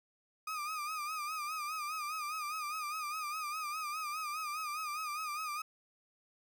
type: tone with vibrato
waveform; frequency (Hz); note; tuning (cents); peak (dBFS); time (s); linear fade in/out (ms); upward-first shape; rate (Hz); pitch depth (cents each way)
35% pulse; 1228; D#6; -23; -35; 0.47-5.62; 5; sine; 4.9; 78
effects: none